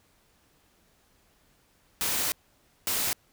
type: noise bursts at uneven times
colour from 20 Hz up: white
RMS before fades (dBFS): -28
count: 2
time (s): 2.01-2.32 / 2.87-3.13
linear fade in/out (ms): 0
effects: pink hiss -65 dBFS RMS until 3.32 s